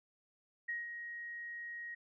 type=tone with ADSR envelope; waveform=sine; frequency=1885 Hz; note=A#6; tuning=19 cents sharp; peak=-35 dBFS; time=0.68-1.95 s; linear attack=12 ms; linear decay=170 ms; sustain=-7 dB; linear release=10 ms; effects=none